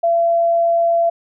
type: tone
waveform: sine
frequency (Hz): 677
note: E5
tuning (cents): +46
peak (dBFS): -12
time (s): 0.03-1.1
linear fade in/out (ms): 10
effects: none